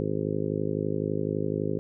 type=harmonic tone; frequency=51.91 Hz; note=G#1; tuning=in tune; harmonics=2 / 3 / 4 / 5 / 6 / 7 / 8 / 9 / 10; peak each=-36 / -32 / -37 / -34 / -36 / -34 / -32 / -38 / -38 dBFS; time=0-1.79 s; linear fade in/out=0 ms; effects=none